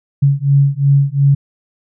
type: beating tone pair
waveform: sine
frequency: 138.59 / 141.39 Hz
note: C#3 / C#3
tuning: 0 / +35 cents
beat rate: 2.8 Hz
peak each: -12 dBFS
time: 0.22-1.35 s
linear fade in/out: 10 ms
effects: none